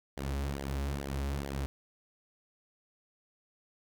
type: tone with flanger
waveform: sawtooth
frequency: 69.3 Hz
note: C#2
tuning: in tune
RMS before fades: -35 dBFS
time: 0.17-1.66 s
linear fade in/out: 0 ms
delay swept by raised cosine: 0.76 to 6.46 ms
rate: 2.3 Hz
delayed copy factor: -0.7
effects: none